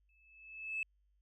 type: tone with exponential growth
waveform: sine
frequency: 2611 Hz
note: E7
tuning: 17 cents flat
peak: -32 dBFS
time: 0.09-0.83 s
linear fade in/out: 2 ms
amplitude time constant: 160 ms
effects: tanh soft clip ceiling -29 dBFS + added 50 Hz sine -70 dBFS peak until 1.21 s